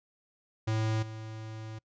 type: tone with level steps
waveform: square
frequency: 110 Hz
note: A2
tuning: in tune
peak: -28 / -40 dBFS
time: 0.67-1.79 s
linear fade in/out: 10 ms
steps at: 1.02 s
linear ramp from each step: 10 ms
effects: noise-tail reverb RT60 0.1 s tail -26 dB re dry + resampled to 16000 Hz